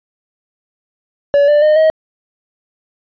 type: tone with pitch steps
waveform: triangle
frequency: 570 / 590.1 / 610.9 / 632.5 Hz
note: C#5 / D5 / D#5 / D#5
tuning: +48 / +8 / -32 / +28 cents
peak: -5 dBFS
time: 1.34-1.9 s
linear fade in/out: 0 ms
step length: 140 ms
effects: resampled to 11025 Hz